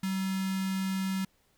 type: tone with notch filter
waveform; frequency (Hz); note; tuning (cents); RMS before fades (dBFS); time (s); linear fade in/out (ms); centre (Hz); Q
square; 190.8; G3; -47; -31; 0.03-1.25; 5; 550; 0.62
effects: pink hiss -69 dBFS RMS until 1.57 s